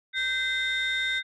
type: tone cluster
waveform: sine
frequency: 1556 / 2054 / 3665 Hz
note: G6 / C7 / A#7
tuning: -13 / -33 / -30 cents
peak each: -28 dBFS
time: 0.13-1.23 s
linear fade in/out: 50 ms
effects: tanh soft clip ceiling -20 dBFS